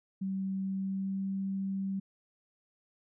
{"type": "tone with pitch glide", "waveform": "sine", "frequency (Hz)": [192.1, 193.88], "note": ["G3", "G3"], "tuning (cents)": [-35, -19], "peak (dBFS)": -31, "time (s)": [0.21, 2], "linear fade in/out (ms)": 10, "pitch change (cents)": 16, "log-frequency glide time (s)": [0.59, 1.28], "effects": []}